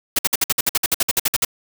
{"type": "noise bursts", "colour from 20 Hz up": "white", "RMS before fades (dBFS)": -17, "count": 16, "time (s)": [0.16, 1.449], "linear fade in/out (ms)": 5, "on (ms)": 29, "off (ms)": 55, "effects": []}